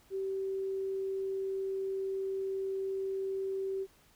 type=tone; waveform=sine; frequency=386 Hz; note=G4; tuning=27 cents flat; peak=-32 dBFS; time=0.1-3.87 s; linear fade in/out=50 ms; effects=pink hiss -64 dBFS RMS until 4.15 s